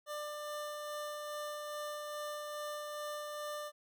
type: tone with tremolo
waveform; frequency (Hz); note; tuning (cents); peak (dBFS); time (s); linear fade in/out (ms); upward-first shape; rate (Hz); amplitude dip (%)
25% pulse; 595; D5; +22; -35; 0.06-3.72; 50; sine; 2.4; 25
effects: none